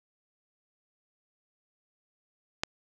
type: click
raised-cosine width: 0.2 ms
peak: -10 dBFS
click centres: 2.635 s
effects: none